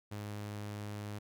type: tone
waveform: sawtooth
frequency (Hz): 103.83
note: G#2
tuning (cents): 0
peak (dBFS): -36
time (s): 0.11-1.19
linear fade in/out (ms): 10
effects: none